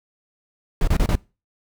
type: noise bursts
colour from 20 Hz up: brown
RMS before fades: -17 dBFS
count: 4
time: 0.81-1.154 s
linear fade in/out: 2 ms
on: 65 ms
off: 28 ms
effects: noise-tail reverb RT60 0.3 s tail -23 dB re dry